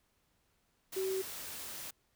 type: tone in noise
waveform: sine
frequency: 380.5 Hz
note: F#4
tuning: 48 cents sharp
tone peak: -32 dBFS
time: 0.96-1.22 s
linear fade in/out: 10 ms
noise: white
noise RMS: -44 dBFS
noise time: 0.92-1.91 s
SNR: +9 dB
effects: pink hiss -75 dBFS RMS until 2.15 s